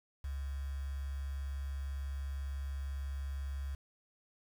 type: tone with quantisation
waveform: sine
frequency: 69 Hz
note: C#2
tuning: 7 cents flat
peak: -36 dBFS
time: 0.24-3.75 s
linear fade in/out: 5 ms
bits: 9
effects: none